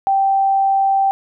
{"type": "tone", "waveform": "sine", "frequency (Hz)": 781, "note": "G5", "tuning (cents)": -7, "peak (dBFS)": -12, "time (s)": [0.07, 1.11], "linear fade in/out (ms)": 0, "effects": []}